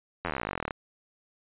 slowing click train, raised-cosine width 0.5 ms, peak -15 dBFS, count 26, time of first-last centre 0.25-0.708 s, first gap 11 ms, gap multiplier 1.04, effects resampled to 8000 Hz

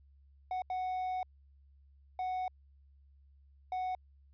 triangle tone bursts at uneven times, 740 Hz, F#5, in tune, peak -31 dBFS, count 4, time 0.51-0.62 / 0.7-1.23 / 2.19-2.48 / 3.72-3.95 s, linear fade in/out 2 ms, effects added 69 Hz sine -59 dBFS peak until 4.33 s + resampled to 11025 Hz

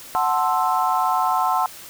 sine chord, F# half-diminished seventh, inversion none, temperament equal, 740 / 880 / 1046.5 / 1318.5 Hz, F#5 / A5 / C6 / E6, 0 / 0 / 0 / 0 cents, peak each -22 / -23 / -22 / -25 dBFS, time 0.15-1.66 s, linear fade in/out 0 ms, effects white hiss -40 dBFS RMS until 1.89 s

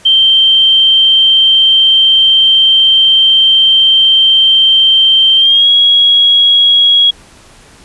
sine tone with pitch glide, 3136 to 3313 Hz, G7 to G#7, 0 to -5 cents, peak -4 dBFS, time 0.05-7.11 s, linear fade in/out 10 ms, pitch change +95 cents, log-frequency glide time 5.37-5.68 s, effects pink hiss -40 dBFS RMS until 7.84 s + resampled to 24000 Hz

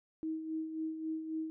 sine tone with tremolo, 317.8 Hz, D#4, 37 cents sharp, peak -33 dBFS, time 0.23-1.5 s, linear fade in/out 0 ms, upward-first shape sine, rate 3.7 Hz, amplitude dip 55%, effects none

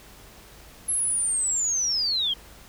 sine linear sweep, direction down, 11140 to 3106 Hz, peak -22 dBFS, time 0.88-2.34 s, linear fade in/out 10 ms, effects added 50 Hz sine -53 dBFS peak until 2.68 s + pink hiss -49 dBFS RMS until 2.68 s

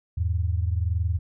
sine tone pair together, 82.1 / 103.44 Hz, E2 / G#2, -6 / -6 cents, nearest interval major third, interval 400 cents, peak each -23 / -27 dBFS, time 0.17-1.19 s, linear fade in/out 10 ms, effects none

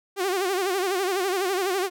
sawtooth tone with vibrato, 377.3 Hz, F#4, 34 cents sharp, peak -19 dBFS, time 0.16-1.9 s, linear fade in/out 50 ms, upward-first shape sine, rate 12 Hz, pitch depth 110 cents each way, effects none

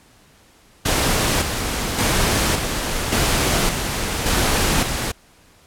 pink noise with tremolo, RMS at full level -18 dBFS, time 0.85-5.12 s, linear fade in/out 10 ms, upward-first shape square, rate 0.88 Hz, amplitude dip 45%, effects pink hiss -52 dBFS RMS until 5.66 s + low-pass 12000 Hz 12 dB/octave

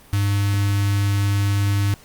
square tone with notch filter, 100.5 Hz, G2, 44 cents sharp, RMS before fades -19 dBFS, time 0.13-1.94 s, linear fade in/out 0 ms, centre 570 Hz, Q 0.55, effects pink hiss -48 dBFS RMS until 2.04 s + Opus 32 kbps

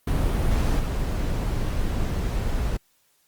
brown noise with level steps, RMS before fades -21 / -25 dBFS, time 0.07-2.77 s, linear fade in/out 5 ms, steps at 0.79 s, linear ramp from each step 10 ms, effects white hiss -65 dBFS RMS until 3.27 s + Opus 32 kbps

